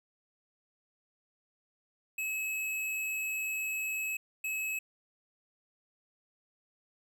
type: tone bursts at uneven times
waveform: square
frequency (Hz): 2578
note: E7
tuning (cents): -39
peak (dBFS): -33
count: 2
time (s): 2.18-4.17 / 4.44-4.79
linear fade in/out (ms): 5
effects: none